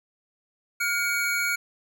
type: tone pair together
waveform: square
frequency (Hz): 1424.8 / 2257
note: F6 / C#7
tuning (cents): +34 / +31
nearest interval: minor sixth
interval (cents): 797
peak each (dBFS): -27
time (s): 0.8-1.56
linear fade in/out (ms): 10
effects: none